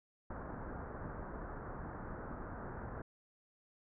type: low-pass noise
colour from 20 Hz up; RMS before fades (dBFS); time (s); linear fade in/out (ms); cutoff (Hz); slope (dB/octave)
pink; -45; 0.3-3.02; 5; 1600; 48
effects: none